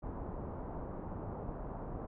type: low-pass noise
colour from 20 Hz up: pink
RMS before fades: -42 dBFS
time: 0.02-2.07 s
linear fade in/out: 20 ms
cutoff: 990 Hz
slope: 24 dB/octave
effects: none